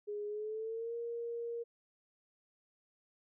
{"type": "tone with pitch glide", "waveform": "sine", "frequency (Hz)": [415, 468.5], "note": ["G#4", "A#4"], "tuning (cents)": [-1, 9], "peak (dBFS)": -37, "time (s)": [0.07, 1.64], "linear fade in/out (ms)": 20, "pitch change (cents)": 210, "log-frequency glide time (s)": [0.27, 0.95], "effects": []}